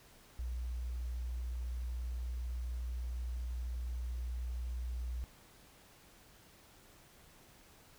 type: tone with quantisation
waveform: sine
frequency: 60.7 Hz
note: B1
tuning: 29 cents flat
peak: -36 dBFS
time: 0.39-5.24 s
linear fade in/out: 0 ms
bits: 11
effects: pink hiss -61 dBFS RMS until 7.98 s